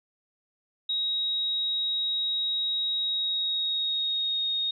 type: tone with pitch glide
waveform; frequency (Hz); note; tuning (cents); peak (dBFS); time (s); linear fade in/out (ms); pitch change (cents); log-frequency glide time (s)
sine; 3800 to 3724; A#7 to A#7; +33 to -2; -25; 0.89-4.71; 5; -35; 2.98-4.48
effects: none

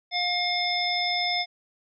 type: harmonic tone with a mistuned harmonic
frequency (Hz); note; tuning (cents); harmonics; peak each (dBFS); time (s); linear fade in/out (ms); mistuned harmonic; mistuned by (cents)
713; F5; +36; 1 / 3 / 5 / 7; -29 / -29 / -29 / -29; 0.11-1.46; 50; 7; +62
effects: none

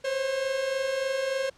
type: tone pair together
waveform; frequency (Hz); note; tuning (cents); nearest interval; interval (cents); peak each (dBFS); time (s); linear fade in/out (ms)
45% pulse; 515.6 / 539; C5 / C#5; -26 / -49; minor second; 77; -33 / -27; 0.04-1.5; 10
effects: pink hiss -59 dBFS RMS until 1.57 s + low-pass 7000 Hz 12 dB/octave

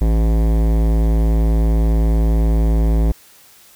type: tone with hard clipping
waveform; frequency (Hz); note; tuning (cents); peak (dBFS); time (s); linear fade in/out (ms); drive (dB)
sine; 55; A1; 0; -14; 0.01-3.12; 5; 18
effects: white hiss -47 dBFS RMS until 3.75 s

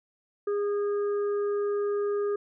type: harmonic tone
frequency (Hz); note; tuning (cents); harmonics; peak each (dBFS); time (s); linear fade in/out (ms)
409.1; G#4; -26; 1 / 3 / 4; -25 / -39 / -49; 0.47-2.36; 5
effects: none

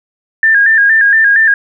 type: tone with vibrato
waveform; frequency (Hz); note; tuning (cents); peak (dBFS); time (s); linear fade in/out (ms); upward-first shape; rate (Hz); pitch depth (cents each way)
sine; 1707; G#6; +47; -5; 0.43-1.54; 2; square; 4.3; 76
effects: none

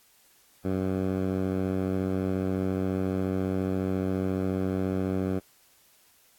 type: tone with band-pass filter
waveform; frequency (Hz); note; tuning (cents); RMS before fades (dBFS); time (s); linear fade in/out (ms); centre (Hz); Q
10% pulse; 94.4; F#2; +35; -28; 0.64-5.4; 20; 210; 0.58
effects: white hiss -61 dBFS RMS until 6.38 s + AAC 64 kbps

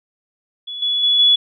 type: tone with level steps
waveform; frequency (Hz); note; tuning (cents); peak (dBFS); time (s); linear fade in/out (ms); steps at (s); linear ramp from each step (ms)
sine; 3406; G#7; +43; -26 / -16 / -12 / -9; 0.67-1.36; 10; 0.82 / 1.03 / 1.19; 5
effects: none

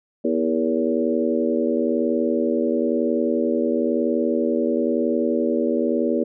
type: harmonic tone with a mistuned harmonic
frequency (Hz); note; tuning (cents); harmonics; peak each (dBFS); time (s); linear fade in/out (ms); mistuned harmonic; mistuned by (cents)
81; E2; -30; 3 / 4 / 5 / 6 / 7; -23 / -24 / -25 / -26 / -26; 0.24-6.24; 10; 6; -35
effects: none

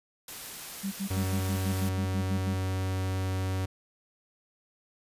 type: noise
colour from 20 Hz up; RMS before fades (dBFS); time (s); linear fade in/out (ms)
white; -41; 0.28-1.89; 2
type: tone bursts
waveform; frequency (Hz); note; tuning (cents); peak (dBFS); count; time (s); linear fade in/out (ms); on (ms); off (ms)
sine; 196; G3; 0; -29; 11; 0.83-2.548; 20; 88; 75
type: tone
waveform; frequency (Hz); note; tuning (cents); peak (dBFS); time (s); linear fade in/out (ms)
45% pulse; 94.2; F#2; +32; -28; 1.1-3.66; 10
effects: resampled to 32000 Hz

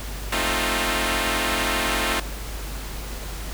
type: chord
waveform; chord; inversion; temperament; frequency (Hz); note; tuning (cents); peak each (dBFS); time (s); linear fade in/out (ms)
5% pulse; F dominant seventh; first; equal with one note detuned; 220 / 265 / 311.1 / 349.2; A3 / C4 / Eb4 / F4; 0 / +22 / 0 / 0; -16; 0.32-2.2; 5
effects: added 50 Hz sine -31 dBFS peak until 3.53 s + pink hiss -36 dBFS RMS until 3.53 s

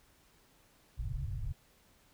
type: low-pass noise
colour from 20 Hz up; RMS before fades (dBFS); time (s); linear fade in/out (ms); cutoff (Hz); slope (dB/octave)
white; -37; 0.97-1.53; 20; 140; 96
effects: pink hiss -66 dBFS RMS until 2.13 s

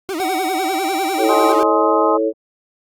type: tone with vibrato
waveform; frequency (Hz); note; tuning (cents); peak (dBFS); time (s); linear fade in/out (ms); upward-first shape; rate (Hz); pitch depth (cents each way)
40% pulse; 349.2; F4; 0; -20; 0.09-1.63; 0; sine; 10; 230
type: tone with pitch glide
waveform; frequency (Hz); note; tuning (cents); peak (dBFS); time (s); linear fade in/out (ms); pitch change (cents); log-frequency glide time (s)
square; 754 to 775.2; F#5 to G5; +32 to -20; -20; 0.2-1.52; 0; +48; 0.52-0.87
type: chord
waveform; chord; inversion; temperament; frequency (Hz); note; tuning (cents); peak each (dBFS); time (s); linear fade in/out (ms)
sine; A major; second; equal with one note detuned; 326.2 / 440 / 554.4; E4 / A4 / C#5; -18 / 0 / 0; -20 / -18 / -20; 1.17-2.33; 50
type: harmonic tone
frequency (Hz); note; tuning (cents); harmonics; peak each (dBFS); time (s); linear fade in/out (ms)
210; G#3; +19; 3 / 4 / 5 / 6; -20 / -20 / -20 / -20; 1.28-2.18; 20
effects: Opus 48 kbps

